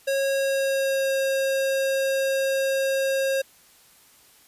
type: tone with pitch glide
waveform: square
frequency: 546 to 538.8 Hz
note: C#5 to C#5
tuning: -26 to -49 cents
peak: -22 dBFS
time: 0.07-3.42 s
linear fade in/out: 10 ms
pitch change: -23 cents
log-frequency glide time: 0.28-1.14 s
effects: white hiss -55 dBFS RMS until 4.47 s + resampled to 32000 Hz